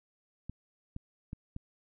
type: clicks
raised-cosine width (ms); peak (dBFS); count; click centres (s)
5; -27; 4; 0.496 / 0.964 / 1.331 / 1.564
effects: none